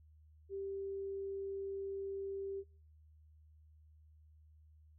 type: tone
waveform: sine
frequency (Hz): 392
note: G4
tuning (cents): 0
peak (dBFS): -39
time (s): 0.49-2.64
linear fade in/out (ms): 50
effects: noise-tail reverb RT60 0.4 s tail -20 dB re dry + added 77 Hz sine -60 dBFS peak until 4.98 s